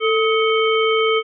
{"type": "harmonic tone with a mistuned harmonic", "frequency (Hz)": 444, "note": "A4", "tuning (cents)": 16, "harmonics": [1, 3, 5, 7], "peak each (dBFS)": [-16, -21, -23, -24], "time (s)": [0, 1.23], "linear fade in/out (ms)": 50, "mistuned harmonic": 3, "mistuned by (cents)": -84, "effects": []}